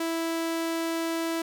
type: tone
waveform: sawtooth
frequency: 329.6 Hz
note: E4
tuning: in tune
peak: -23 dBFS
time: 0-1.42 s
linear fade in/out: 5 ms
effects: none